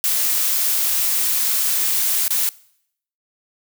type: noise with dropouts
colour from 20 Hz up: blue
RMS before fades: -19 dBFS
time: 0.04-2.49 s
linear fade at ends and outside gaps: 0 ms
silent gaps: 2.28-2.306 s
effects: noise-tail reverb RT60 0.7 s tail -22 dB re dry